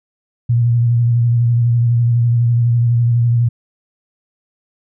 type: tone with vibrato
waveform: sine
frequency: 118.6 Hz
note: A#2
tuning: 30 cents sharp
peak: -10 dBFS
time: 0.49-3.49 s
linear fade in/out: 10 ms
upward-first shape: square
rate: 12 Hz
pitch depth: 24 cents each way
effects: none